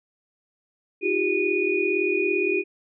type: tone cluster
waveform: sine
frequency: 318.1 / 361.8 / 399.4 / 2463 Hz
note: D#4 / F#4 / G4 / D#7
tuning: +38 / -39 / +32 / -18 cents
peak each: -30 / -25 / -25 / -25 dBFS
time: 1.01-2.64 s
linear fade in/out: 50 ms
effects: none